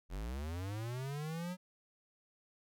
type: linear sweep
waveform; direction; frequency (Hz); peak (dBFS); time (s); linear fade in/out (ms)
square; up; 41.57 to 185; -39; 0.09-1.57; 50
effects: none